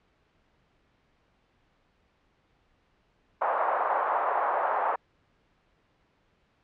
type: band-pass noise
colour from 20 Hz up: white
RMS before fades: -27 dBFS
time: 3.41-4.96 s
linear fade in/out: 10 ms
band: 610 to 1100 Hz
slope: 24 dB/octave
effects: pink hiss -68 dBFS RMS until 6.63 s + low-pass 3000 Hz 12 dB/octave